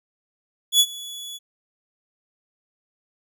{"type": "tone with ADSR envelope", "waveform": "sawtooth", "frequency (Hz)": 3405, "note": "G#7", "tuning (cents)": 42, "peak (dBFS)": -8, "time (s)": [0.72, 1.39], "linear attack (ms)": 78, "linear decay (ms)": 57, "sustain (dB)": -22, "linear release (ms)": 31, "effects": []}